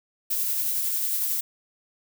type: noise with tremolo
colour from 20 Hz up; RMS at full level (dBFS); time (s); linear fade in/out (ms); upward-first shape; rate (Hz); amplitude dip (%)
violet; -25; 0.3-1.41; 10; sine; 11; 25
effects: none